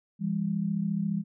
sine tone pair together, 167.87 / 202.3 Hz, E3 / G#3, +32 / -45 cents, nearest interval minor third, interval 323 cents, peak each -30 / -28 dBFS, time 0.19-1.24 s, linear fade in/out 50 ms, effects none

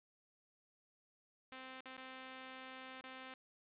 5% pulse tone with dropouts, 260.3 Hz, C4, 9 cents flat, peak -38 dBFS, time 1.52-3.34 s, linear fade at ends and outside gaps 1 ms, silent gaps 1.807-1.856 / 1.968-1.977 / 3.011-3.039 s, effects resampled to 8000 Hz + 11-bit

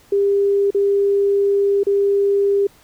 sine tone with dropouts, 400 Hz, G4, 35 cents sharp, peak -13 dBFS, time 0.12-2.67 s, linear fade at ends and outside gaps 5 ms, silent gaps 0.706-0.746 / 1.834-1.867 s, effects pink hiss -51 dBFS RMS until 2.83 s

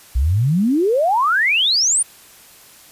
sine exponential sweep, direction up, 57.7 to 9600 Hz, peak -13 dBFS, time 0.15-2.03 s, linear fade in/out 10 ms, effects white hiss -45 dBFS RMS until 2.91 s + resampled to 32000 Hz

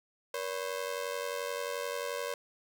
sawtooth ring-modulated tone, 523.3 Hz, C5, in tune, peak -27 dBFS, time 0.34-2.34 s, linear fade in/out 2 ms, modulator 45.7 Hz, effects none

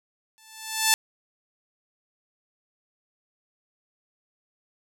5% pulse tone with exponential growth, 880 Hz, A5, in tune, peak -3 dBFS, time 0.38-0.94 s, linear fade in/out 0 ms, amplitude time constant 120 ms, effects none

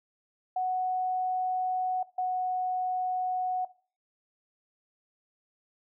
sine tone pair in turn, 740 / 737 Hz, F#5 / F#5, 0 / -7 cents, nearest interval unison, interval 7 cents, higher first, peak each -26 dBFS, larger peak neither, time 0.56-2.03 / 2.18-3.65 s, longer neither, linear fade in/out 5 ms, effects noise-tail reverb RT60 0.4 s tail -19 dB re dry

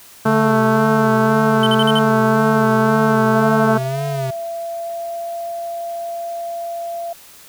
harmonic tone, 220 Hz, A3, in tune, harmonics 1 / 2 / 3 / 4 / 5 / 6 / 7, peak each -16 / -19 / -21 / -22 / -23 / -24 / -24 dBFS, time 0.25-3.78 s, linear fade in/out 10 ms
square tone with vibrato, 136.6 Hz, C#3, 25 cents flat, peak -22 dBFS, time 0.25-4.31 s, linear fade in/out 10 ms, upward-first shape sine, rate 1.9 Hz, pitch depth 93 cents each way
triangle tone bursts, 3066 Hz, G7, 39 cents flat, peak -16 dBFS, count 5, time 1.63-1.989 s, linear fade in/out 2 ms, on 35 ms, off 46 ms
sine tone with pitch glide, 672 to 681.8 Hz, E5 to F5, +33 to -42 cents, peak -23 dBFS, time 3.34-7.13 s, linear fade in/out 5 ms, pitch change +25 cents, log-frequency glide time 4.29-5.36 s
effects white hiss -43 dBFS RMS until 7.48 s

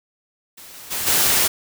white noise with level steps, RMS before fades -41 / -39 / -25 / -17 dBFS, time 0.57-1.48 s, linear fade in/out 10 ms, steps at 0.73 / 0.9 / 1.06 s, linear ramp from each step 20 ms, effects none

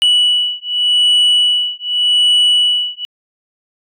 sine beating tone pair, 2948 / 2948.85 Hz, F#7 / F#7, -7 / -7 cents, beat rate 0.85 Hz, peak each -11 dBFS, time 0.02-3.05 s, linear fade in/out 0 ms, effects tanh soft clip ceiling -7 dBFS

